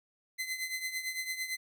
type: tone with tremolo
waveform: sawtooth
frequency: 2046 Hz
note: C7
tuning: 39 cents flat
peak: -28 dBFS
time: 0.38-1.57 s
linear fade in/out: 20 ms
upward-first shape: triangle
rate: 8.9 Hz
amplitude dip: 75%
effects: none